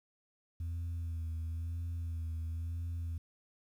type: tone with vibrato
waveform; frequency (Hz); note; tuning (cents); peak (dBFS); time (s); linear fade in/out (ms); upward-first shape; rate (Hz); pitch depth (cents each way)
sine; 83.1; E2; +15; -33; 0.6-3.18; 5; sine; 0.99; 38
effects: tanh soft clip ceiling -34 dBFS + 11-bit